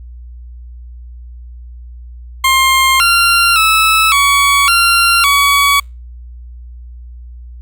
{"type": "tone with pitch steps", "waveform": "20% pulse", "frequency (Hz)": [1061, 1382, 1305, 1125, 1380, 1130], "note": ["C6", "F6", "E6", "C#6", "F6", "C#6"], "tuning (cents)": [24, -19, -18, 25, -21, 33], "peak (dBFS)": -3, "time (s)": [2.44, 5.8], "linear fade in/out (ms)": 5, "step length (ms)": 560, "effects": ["added 60 Hz sine -29 dBFS peak until 7.61 s", "Opus 48 kbps"]}